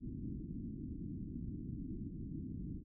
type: low-pass noise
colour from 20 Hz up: white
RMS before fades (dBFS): -44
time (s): 0-2.84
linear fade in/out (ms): 50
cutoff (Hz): 300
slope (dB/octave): 48
effects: none